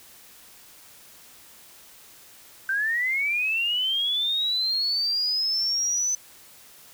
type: linear sweep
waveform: sine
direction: up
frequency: 1539 to 6080 Hz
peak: -22 dBFS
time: 2.69-6.15 s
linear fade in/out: 2 ms
effects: white hiss -50 dBFS RMS until 6.93 s